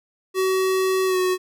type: tone with pitch glide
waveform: square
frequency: 377.5 to 368.7 Hz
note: F#4 to F#4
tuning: +35 to -6 cents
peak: -19 dBFS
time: 0.34-1.38 s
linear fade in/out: 50 ms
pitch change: -41 cents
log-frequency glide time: 1.06-1.18 s
effects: none